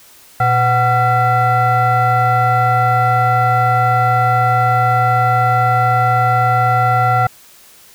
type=tone with frequency modulation; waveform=sine; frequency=744 Hz; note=F#5; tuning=9 cents sharp; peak=-9 dBFS; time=0.4-7.27 s; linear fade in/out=5 ms; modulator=624 Hz; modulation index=1.2; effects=tanh soft clip ceiling -6 dBFS + white hiss -44 dBFS RMS until 7.94 s